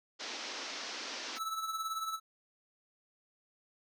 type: band-pass noise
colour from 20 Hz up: white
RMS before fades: -42 dBFS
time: 0.19-1.39 s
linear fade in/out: 20 ms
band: 230 to 6000 Hz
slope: 48 dB/octave
type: tone with tremolo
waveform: square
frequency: 1311 Hz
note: E6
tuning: 10 cents flat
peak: -33 dBFS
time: 1.35-2.2 s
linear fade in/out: 50 ms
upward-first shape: triangle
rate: 18 Hz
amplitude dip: 65%
effects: none